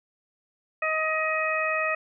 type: harmonic tone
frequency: 630 Hz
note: D#5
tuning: 21 cents sharp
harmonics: 1 / 2 / 3 / 4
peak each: -29 / -29 / -29 / -29 dBFS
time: 0.82-1.95 s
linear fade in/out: 5 ms
effects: none

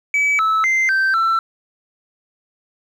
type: tone with pitch steps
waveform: sine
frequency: 2289 / 1305 / 2081 / 1557 / 1339 Hz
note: D7 / E6 / C7 / G6 / E6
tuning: -45 / -18 / -10 / -12 / +27 cents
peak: -11 dBFS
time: 0.14-1.39 s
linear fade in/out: 2 ms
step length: 250 ms
effects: tanh soft clip ceiling -13 dBFS + 8-bit

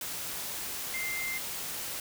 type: tone in noise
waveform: sine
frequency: 2093 Hz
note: C7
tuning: in tune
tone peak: -33 dBFS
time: 0.94-1.38 s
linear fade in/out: 2 ms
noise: white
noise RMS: -37 dBFS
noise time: 0.01-2 s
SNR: +1 dB
effects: none

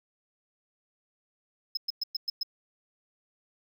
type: tone bursts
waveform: triangle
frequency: 5140 Hz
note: E8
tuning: 45 cents flat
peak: -26 dBFS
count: 6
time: 1.75-2.432 s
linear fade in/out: 5 ms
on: 22 ms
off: 110 ms
effects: none

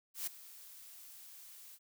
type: noise with ADSR envelope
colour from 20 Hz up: blue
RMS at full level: -37 dBFS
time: 0.14-1.79 s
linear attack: 130 ms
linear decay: 8 ms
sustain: -17 dB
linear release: 49 ms
effects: none

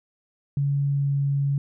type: tone with pitch glide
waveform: sine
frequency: 141 to 140.19 Hz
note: C#3 to C#3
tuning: +30 to +20 cents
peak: -20 dBFS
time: 0.57-1.58 s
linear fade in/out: 2 ms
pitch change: -10 cents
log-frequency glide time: 0.86-1.11 s
effects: none

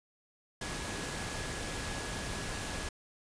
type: tone in noise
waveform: sine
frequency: 1680 Hz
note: G#6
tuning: 19 cents sharp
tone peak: -47 dBFS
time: 0.61-2.89 s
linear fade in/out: 5 ms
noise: pink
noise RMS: -38 dBFS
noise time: 0.61-2.89 s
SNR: -12 dB
effects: resampled to 22050 Hz

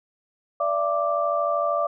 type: tone cluster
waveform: sine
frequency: 582 / 675 / 1176 Hz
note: D5 / E5 / D6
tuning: -16 / +41 / +2 cents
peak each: -25 dBFS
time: 0.6-1.87 s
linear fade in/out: 5 ms
effects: none

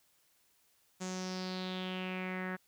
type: tone with low-pass filter sweep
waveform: sawtooth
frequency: 185 Hz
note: F#3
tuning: in tune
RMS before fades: -39 dBFS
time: 1-2.57 s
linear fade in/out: 20 ms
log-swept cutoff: 7100 to 1700 Hz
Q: 4.7
effects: white hiss -71 dBFS RMS until 2.67 s

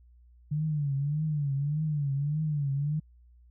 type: tone with vibrato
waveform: sine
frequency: 146.5 Hz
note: D3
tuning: 4 cents flat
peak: -26 dBFS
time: 0.51-3 s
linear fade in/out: 10 ms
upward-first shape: triangle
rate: 1.7 Hz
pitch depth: 130 cents each way
effects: added 60 Hz sine -54 dBFS peak until 3.5 s

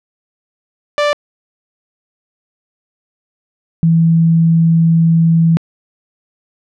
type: tone pair in turn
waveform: sawtooth / sine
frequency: 587.3 / 164.81 Hz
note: D5 / E3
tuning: 0 / 0 cents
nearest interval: octave + minor seventh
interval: 2200 cents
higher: first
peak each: -7 dBFS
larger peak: neither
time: 0.98-1.13 / 3.83-5.57 s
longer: second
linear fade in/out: 0 ms
effects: low-pass 4000 Hz 12 dB/octave

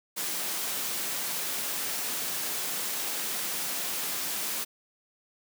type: high-pass noise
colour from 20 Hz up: white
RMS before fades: -32 dBFS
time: 0.16-4.65 s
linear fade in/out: 20 ms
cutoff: 150 Hz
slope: 24 dB/octave
effects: none

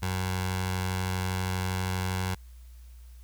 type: tone with notch filter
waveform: 15% pulse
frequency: 92.5 Hz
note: F#2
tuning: in tune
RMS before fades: -30 dBFS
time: 0.02-2.35 s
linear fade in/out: 10 ms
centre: 290 Hz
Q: 0.67
effects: added 60 Hz sine -45 dBFS peak until 3.23 s + white hiss -63 dBFS RMS until 3.23 s

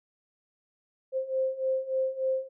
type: beating tone pair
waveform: sine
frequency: 523.3 / 526.7 Hz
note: C5 / C5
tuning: 0 / +11 cents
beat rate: 3.4 Hz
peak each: -31 / -28 dBFS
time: 1.12-2.49 s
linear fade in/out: 50 ms
effects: none

